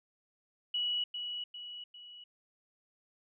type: tone with echo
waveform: sine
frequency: 2932 Hz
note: F#7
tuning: 16 cents flat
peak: -30 dBFS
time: 0.74-1.04 s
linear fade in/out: 5 ms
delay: 400 ms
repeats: 3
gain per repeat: -6 dB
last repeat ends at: 2.24 s
effects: none